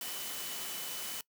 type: tone in noise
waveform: sine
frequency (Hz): 3000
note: F#7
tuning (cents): +23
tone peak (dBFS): -47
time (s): 0.01-1.21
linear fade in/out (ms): 2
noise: white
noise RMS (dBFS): -40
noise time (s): 0.01-1.21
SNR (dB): -10
effects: noise-tail reverb RT60 0.1 s tail -22 dB re dry + high-pass 150 Hz 12 dB/octave